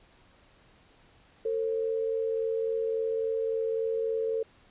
sine tone pair together, 449.6 / 533.2 Hz, A4 / C5, +37 / +33 cents, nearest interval minor third, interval 296 cents, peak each -27 / -35 dBFS, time 1.45-4.43 s, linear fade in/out 5 ms, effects pink hiss -60 dBFS RMS until 4.7 s + resampled to 8000 Hz

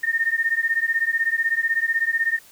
sine beating tone pair, 1819 / 1835 Hz, A#6 / A#6, -43 / -28 cents, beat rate 16 Hz, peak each -22 dBFS, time 0.03-2.39 s, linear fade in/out 10 ms, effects white hiss -50 dBFS RMS until 2.51 s

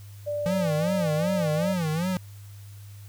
sine tone with pitch glide, 587.3 to 600.3 Hz, D5 to D5, 0 to +38 cents, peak -26 dBFS, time 0.26-1.74 s, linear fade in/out 20 ms, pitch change +38 cents, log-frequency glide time 0.63-0.84 s
square tone with vibrato, 170 Hz, F3, 46 cents flat, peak -25 dBFS, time 0.46-2.17 s, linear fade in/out 0 ms, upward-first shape sine, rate 2.6 Hz, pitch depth 170 cents each way
effects added 101 Hz sine -41 dBFS peak until 3.08 s + white hiss -55 dBFS RMS until 3.08 s

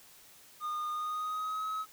triangle tone with pitch glide, 1222 to 1279.8 Hz, D#6 to D#6, -32 to +48 cents, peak -31 dBFS, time 0.6-1.86 s, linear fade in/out 50 ms, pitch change +80 cents, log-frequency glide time 0.91-1.66 s, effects white hiss -57 dBFS RMS until 1.92 s

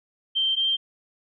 sine tone pair in turn, 3136 / 3156 Hz, G7 / G7, 0 / +11 cents, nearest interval unison, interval 11 cents, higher second, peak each -20 dBFS, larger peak neither, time 0.35-0.56 / 0.56-0.77 s, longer neither, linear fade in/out 20 ms, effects none

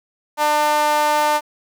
sawtooth tone with high-pass filter, 299.4 Hz, D4, 33 cents sharp, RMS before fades -17 dBFS, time 0.37-1.41 s, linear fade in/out 50 ms, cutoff 790 Hz, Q 4.8, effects 8-bit

